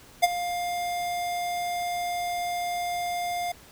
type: tone with ADSR envelope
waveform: square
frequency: 704 Hz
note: F5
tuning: 14 cents sharp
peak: -14 dBFS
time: 0.22-3.52 s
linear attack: 20 ms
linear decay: 26 ms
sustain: -14 dB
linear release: 5 ms
effects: pink hiss -51 dBFS RMS until 3.71 s